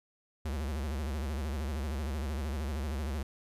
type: tone with vibrato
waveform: square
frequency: 72 Hz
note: D2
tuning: 34 cents flat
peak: -33 dBFS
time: 0.45-3.23 s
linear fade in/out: 5 ms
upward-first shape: sine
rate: 13 Hz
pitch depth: 170 cents each way
effects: resampled to 32000 Hz + 12-bit